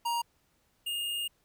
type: tone pair in turn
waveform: square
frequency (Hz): 941 / 2833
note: A#5 / F7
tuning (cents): +16 / +24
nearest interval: octave + perfect fifth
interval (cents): 1908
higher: second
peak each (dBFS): -29 / -32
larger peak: first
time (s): 0.05-0.22 / 0.86-1.28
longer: second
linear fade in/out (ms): 10
effects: pink hiss -71 dBFS RMS until 1.44 s